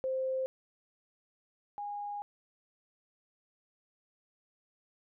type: tone pair in turn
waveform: sine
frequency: 523.3 / 820.4 Hz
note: C5 / G#5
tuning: 0 / -21 cents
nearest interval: minor sixth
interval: 779 cents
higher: second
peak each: -30 / -36 dBFS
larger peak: first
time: 0.04-0.46 / 1.78-2.22 s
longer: second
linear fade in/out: 0 ms
effects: none